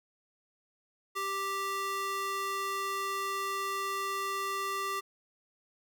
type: tone with high-pass filter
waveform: square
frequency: 392 Hz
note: G4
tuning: in tune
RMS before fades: -34 dBFS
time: 1.15-5.01 s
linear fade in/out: 20 ms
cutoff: 840 Hz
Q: 2.8
effects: none